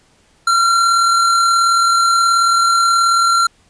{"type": "tone with amplitude modulation", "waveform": "square", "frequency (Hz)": 1369, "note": "F6", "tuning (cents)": -35, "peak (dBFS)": -10, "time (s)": [0.47, 3.47], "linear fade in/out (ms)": 5, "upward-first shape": "sine", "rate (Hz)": 38.6, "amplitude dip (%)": 25, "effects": ["pink hiss -54 dBFS RMS until 3.69 s", "resampled to 22050 Hz"]}